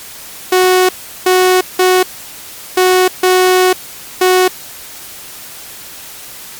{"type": "tone bursts at uneven times", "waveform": "sawtooth", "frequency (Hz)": 368.6, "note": "F#4", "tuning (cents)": -7, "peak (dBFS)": -3, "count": 6, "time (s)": [[0.52, 0.89], [1.26, 1.61], [1.79, 2.03], [2.77, 3.08], [3.23, 3.73], [4.21, 4.48]], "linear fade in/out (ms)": 5, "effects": ["white hiss -31 dBFS RMS until 6.59 s", "MP3 96 kbps"]}